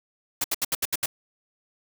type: noise bursts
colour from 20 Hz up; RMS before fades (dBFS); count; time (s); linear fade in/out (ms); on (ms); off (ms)
white; -25; 7; 0.41-1.06; 5; 32; 71
effects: none